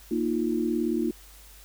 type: chord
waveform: sine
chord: Bb suspended fourth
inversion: none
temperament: equal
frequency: 233.1 / 311.1 / 349.2 Hz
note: Bb3 / Eb4 / F4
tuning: 0 / 0 / 0 cents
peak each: -28 dBFS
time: 0.11-1.11 s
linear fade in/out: 5 ms
effects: added 50 Hz sine -50 dBFS peak until 1.64 s + white hiss -52 dBFS RMS until 1.64 s